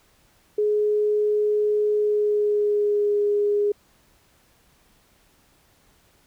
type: tone with pitch glide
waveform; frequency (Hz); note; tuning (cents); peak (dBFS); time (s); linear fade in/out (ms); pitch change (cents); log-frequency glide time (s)
sine; 420.2 to 412; G#4 to G#4; +20 to -14; -18; 0.58-3.72; 5; -34; 1.96-3.2
effects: pink hiss -60 dBFS RMS until 6.26 s